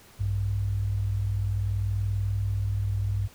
sine tone pair together, 59.46 / 100 Hz, A#1 / G2, +35 / +35 cents, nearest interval major sixth, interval 900 cents, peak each -31 / -25 dBFS, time 0.19-3.28 s, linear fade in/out 20 ms, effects pink hiss -53 dBFS RMS until 3.34 s

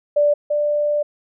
sine tone pair in turn, 586 / 590.8 Hz, D5 / D5, -4 / +10 cents, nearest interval unison, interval 14 cents, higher second, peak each -12 / -16 dBFS, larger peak first, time 0.16-0.34 / 0.5-1.03 s, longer second, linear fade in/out 10 ms, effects none

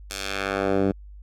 10% pulse tone with band-pass filter sweep, 97.9 Hz, G2, 2 cents flat, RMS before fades -25 dBFS, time 0.1-0.92 s, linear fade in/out 10 ms, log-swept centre 7200 to 240 Hz, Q 0.78, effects added 50 Hz sine -40 dBFS peak until 1.22 s

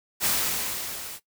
white noise with level ramp, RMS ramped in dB -22 to -39 dBFS, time 0.2-1.2 s, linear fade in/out 50 ms, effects noise-tail reverb RT60 0.1 s tail -17 dB re dry

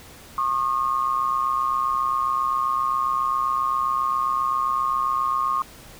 sine tone pair together, 1086 / 1213.5 Hz, C#6 / D#6, -36 / -44 cents, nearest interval major second, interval 192 cents, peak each -22 / -24 dBFS, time 0.38-5.62 s, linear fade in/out 2 ms, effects pink hiss -45 dBFS RMS until 5.99 s

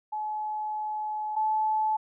sine tone pair in turn, 854 / 865.4 Hz, G#5 / A5, +48 / -29 cents, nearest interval unison, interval 23 cents, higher second, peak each -29 / -23 dBFS, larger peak second, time 0.12-1.36 / 1.36-1.97 s, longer first, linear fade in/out 10 ms, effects none

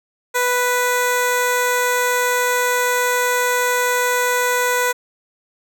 10% pulse tone with notch filter, 493.9 Hz, B4, in tune, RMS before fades -18 dBFS, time 0.34-4.93 s, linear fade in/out 20 ms, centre 2900 Hz, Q 1.9, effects none

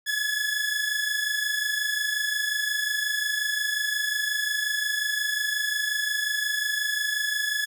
sawtooth tone pair together, 1692 / 1717.6 Hz, G#6 / A6, +32 / -42 cents, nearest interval unison, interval 26 cents, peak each -24 dBFS, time 0.06-7.66 s, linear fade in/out 20 ms, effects none

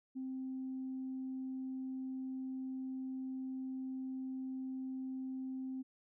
sine tone, 261.6 Hz, C4, in tune, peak -38 dBFS, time 0.15-5.83 s, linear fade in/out 20 ms, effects tanh soft clip ceiling -34 dBFS

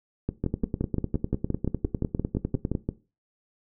two click trains, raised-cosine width 3 ms, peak -13 / -13 dBFS, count 16 / 24, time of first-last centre 0.29-2.89 / 0.44-2.752 s, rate 5.77 / 9.95 Hz, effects noise-tail reverb RT60 0.3 s tail -17 dB re dry

